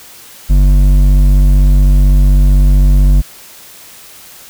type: tone with hard clipping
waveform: sine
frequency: 47.9 Hz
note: G1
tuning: 39 cents flat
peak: -6 dBFS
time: 0.49-3.22 s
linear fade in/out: 20 ms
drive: 9 dB
effects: white hiss -36 dBFS RMS until 4.49 s